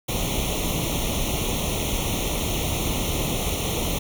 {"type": "noise with comb filter", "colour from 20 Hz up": "pink", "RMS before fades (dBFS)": -25, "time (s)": [0.08, 3.99], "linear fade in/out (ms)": 10, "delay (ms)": 0.31, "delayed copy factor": 0.95, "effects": []}